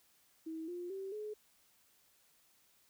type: tone with pitch steps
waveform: sine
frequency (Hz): 321.4 / 352.5 / 386.7 / 424.1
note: E4 / F4 / G4 / G#4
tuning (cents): -44 / +16 / -24 / +36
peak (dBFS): -40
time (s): 0.46-1.34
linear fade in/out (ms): 10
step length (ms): 220
effects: white hiss -70 dBFS RMS until 2.89 s